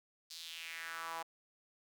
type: tone with high-pass filter sweep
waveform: sawtooth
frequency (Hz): 164.81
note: E3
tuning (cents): 0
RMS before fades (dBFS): -45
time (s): 0.3-1.23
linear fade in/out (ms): 10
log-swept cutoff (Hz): 4700 to 840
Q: 3.1
effects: none